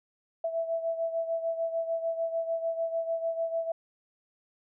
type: beating tone pair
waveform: sine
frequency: 659.3 / 666 Hz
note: E5 / E5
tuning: 0 / +18 cents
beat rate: 6.7 Hz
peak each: -29 / -35 dBFS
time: 0.44-3.72 s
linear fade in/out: 5 ms
effects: none